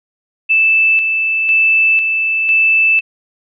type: tone with tremolo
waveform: sine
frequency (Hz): 2637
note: E7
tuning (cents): 0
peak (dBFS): -8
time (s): 0.49-3.01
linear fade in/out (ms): 20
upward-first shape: square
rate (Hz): 1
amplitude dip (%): 40
effects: none